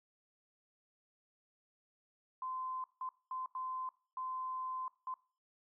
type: tone bursts at uneven times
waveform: sine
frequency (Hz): 1032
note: C6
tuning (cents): -24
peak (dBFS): -38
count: 6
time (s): 2.42-2.84 / 3.01-3.09 / 3.31-3.46 / 3.55-3.89 / 4.17-4.88 / 5.07-5.14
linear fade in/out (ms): 2
effects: noise-tail reverb RT60 0.4 s tail -20 dB re dry